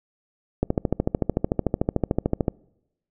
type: click train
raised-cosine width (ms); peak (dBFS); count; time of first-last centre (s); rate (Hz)
2; -7; 26; 0.63-2.482; 13.5
effects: noise-tail reverb RT60 0.9 s tail -26 dB re dry